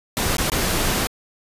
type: noise with dropouts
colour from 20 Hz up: pink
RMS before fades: -21 dBFS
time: 0.17-1.07 s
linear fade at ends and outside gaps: 0 ms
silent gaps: 0.368-0.383 / 0.499-0.519 s
effects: resampled to 32000 Hz